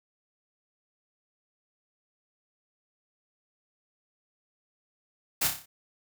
white noise with echo, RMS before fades -26 dBFS, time 5.41-5.48 s, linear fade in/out 10 ms, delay 30 ms, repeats 6, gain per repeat -5 dB, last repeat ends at 5.66 s, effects none

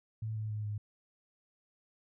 sine tone with pitch steps, 110 / 108.17 / 106.38 / 104.61 Hz, A2 / A2 / G#2 / G#2, 0 / -29 / +42 / +13 cents, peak -34 dBFS, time 0.22-0.78 s, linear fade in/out 5 ms, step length 140 ms, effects none

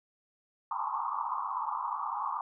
white band-pass noise, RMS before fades -34 dBFS, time 0.71-2.41 s, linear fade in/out 2 ms, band 820 to 1200 Hz, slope 96 dB/octave, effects none

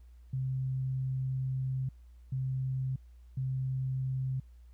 sine tone bursts at uneven times, 131.2 Hz, C3, 5 cents sharp, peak -30 dBFS, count 3, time 0.33-1.89 / 2.32-2.96 / 3.37-4.4 s, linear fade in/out 5 ms, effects added 60 Hz sine -51 dBFS peak until 4.73 s + pink hiss -75 dBFS RMS until 4.73 s

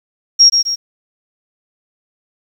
sine tone with echo, 5588 Hz, F8, in tune, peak -3 dBFS, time 0.39-0.5 s, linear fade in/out 20 ms, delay 130 ms, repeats 2, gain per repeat -6 dB, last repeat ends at 0.76 s, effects 7-bit

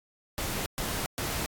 pink noise bursts, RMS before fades -32 dBFS, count 3, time 0.38-1.46 s, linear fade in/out 0 ms, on 280 ms, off 120 ms, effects AAC 64 kbps

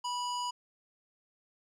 square tone with low-pass filter, 980 Hz, B5, 14 cents flat, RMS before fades -35 dBFS, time 0.04-0.51 s, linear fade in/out 10 ms, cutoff 6500 Hz, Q 1.9, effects 12-bit

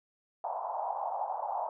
pink band-pass noise, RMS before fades -35 dBFS, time 0.44-1.69 s, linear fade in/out 2 ms, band 690 to 920 Hz, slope 48 dB/octave, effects none

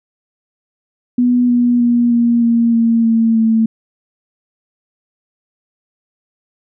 sine tone with pitch steps, 245.5 / 242.3 / 239.1 / 235.9 / 232.8 / 229.7 / 226.7 / 223.7 Hz, B3 / B3 / A#3 / A#3 / A#3 / A#3 / A#3 / A3, -10 / -33 / +44 / +21 / -2 / -25 / -48 / +29 cents, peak -9 dBFS, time 1.18-3.66 s, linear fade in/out 5 ms, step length 310 ms, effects none

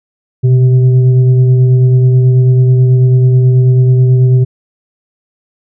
sine tone with frequency modulation, 125.9 Hz, B2, 34 cents sharp, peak -4 dBFS, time 0.43-4.45 s, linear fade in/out 20 ms, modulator 261 Hz, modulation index 0.38, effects none

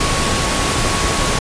sine tone in noise, 1108.7 Hz, C#6, in tune, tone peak -25 dBFS, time 0-1.39 s, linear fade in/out 5 ms, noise pink, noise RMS -17 dBFS, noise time 0-1.39 s, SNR -11 dB, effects resampled to 22050 Hz

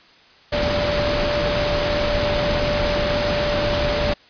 sine tone in noise, 587.3 Hz, D5, in tune, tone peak -21 dBFS, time 0.52-4.14 s, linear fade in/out 10 ms, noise pink, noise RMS -22 dBFS, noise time 0.52-4.14 s, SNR -2 dB, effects white hiss -50 dBFS RMS until 4.29 s + resampled to 11025 Hz

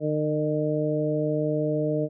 harmonic tone with a mistuned harmonic, 152.2 Hz, D#3, 38 cents flat, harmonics 1 / 2 / 3 / 4, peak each -28 / -28 / -28 / -28 dBFS, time 0-2.09 s, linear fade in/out 50 ms, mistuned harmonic 1, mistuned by -16 cents, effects none

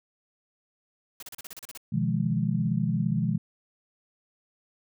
white noise bursts, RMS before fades -41 dBFS, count 10, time 1.2-1.775 s, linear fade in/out 2 ms, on 26 ms, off 35 ms
sine chord, F half-diminished seventh, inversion second, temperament just, 125.72 / 157.15 / 174.61 / 209.5 Hz, Cb3 / Eb3 / F3 / Ab3, +31 / +18 / 0 / +15 cents, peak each -29 dBFS, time 1.92-3.38 s, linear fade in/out 10 ms
effects none

